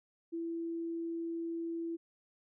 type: tone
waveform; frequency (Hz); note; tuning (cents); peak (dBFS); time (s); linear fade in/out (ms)
sine; 333.4; E4; +20; -35; 0.32-1.97; 20
effects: none